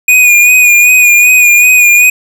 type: tone with vibrato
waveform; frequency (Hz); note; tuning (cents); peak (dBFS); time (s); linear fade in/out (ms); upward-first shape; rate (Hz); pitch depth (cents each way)
square; 2458; D#7; -22; -3; 0.08-2.1; 5; sine; 2.6; 36
effects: none